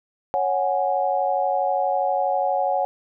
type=chord; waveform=sine; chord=C# suspended fourth; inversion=none; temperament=just; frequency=554.4 / 739.2 / 831.5 Hz; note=C#5 / F#5 / G#5; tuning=0 / -2 / +2 cents; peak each=-24 / -22 / -25 dBFS; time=0.34-2.85 s; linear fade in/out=0 ms; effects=none